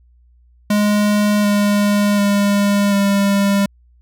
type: tone with pitch steps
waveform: square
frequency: 207.7 / 205 / 202.3 / 199.58 Hz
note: G#3 / G#3 / G#3 / G3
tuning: 0 / -22 / -45 / +31 cents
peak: -13 dBFS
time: 0.7-3.66 s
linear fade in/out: 5 ms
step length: 740 ms
effects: added 60 Hz sine -48 dBFS peak until 4.01 s